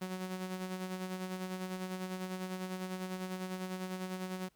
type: tone with tremolo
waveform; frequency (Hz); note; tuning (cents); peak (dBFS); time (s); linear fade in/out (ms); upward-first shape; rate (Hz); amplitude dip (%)
sawtooth; 185.4; F#3; +4; -32; 0.01-4.49; 10; sine; 10; 50
effects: pink hiss -73 dBFS RMS until 4.55 s